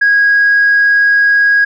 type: tone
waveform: sine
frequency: 1647 Hz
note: G#6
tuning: 15 cents flat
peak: -5 dBFS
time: 0.01-1.65 s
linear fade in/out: 10 ms
effects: tanh soft clip ceiling -3 dBFS